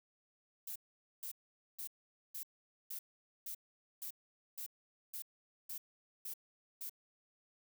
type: noise bursts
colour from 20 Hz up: violet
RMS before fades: -44 dBFS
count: 12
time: 0.67-6.896 s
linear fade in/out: 5 ms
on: 88 ms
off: 470 ms
effects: none